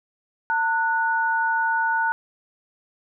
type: tone pair together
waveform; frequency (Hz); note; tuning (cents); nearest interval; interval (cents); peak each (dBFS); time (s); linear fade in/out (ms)
sine; 903 / 1469.8; A5 / F#6; +45 / -12; minor sixth; 843; -22; 0.5-2.12; 0
effects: none